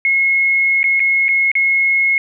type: tone with dropouts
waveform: sine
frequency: 2169 Hz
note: C#7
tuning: 38 cents flat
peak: -11 dBFS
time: 0.05-2.18 s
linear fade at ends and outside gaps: 1 ms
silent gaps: 0.831-0.841 / 0.996-1.002 / 1.283-1.289 / 1.516-1.553 s
effects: none